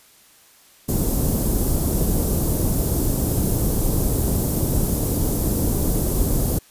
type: band-stop noise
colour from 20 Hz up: pink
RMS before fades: -20 dBFS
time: 0.88-6.59 s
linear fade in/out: 10 ms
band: 400 to 12000 Hz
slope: 12 dB/octave
effects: white hiss -52 dBFS RMS until 6.7 s + resampled to 32000 Hz